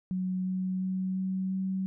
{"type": "tone with pitch steps", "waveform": "sine", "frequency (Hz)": [185, 186.18, 187.37, 188.56, 189.76], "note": ["F#3", "F#3", "F#3", "F#3", "F#3"], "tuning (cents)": [0, 11, 22, 33, 44], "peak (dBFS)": -28, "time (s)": [0.11, 1.86], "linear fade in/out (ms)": 0, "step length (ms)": 350, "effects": []}